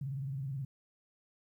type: tone with vibrato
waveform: sine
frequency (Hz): 136.1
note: C#3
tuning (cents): -31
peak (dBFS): -35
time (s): 0.01-0.65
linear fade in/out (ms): 5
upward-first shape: square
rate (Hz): 19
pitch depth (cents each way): 95
effects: 12-bit